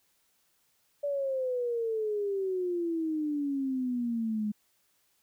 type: exponential sweep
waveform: sine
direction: down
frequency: 580 to 207.7 Hz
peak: -28 dBFS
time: 1.03-4.52 s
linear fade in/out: 10 ms
effects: white hiss -71 dBFS RMS until 5.22 s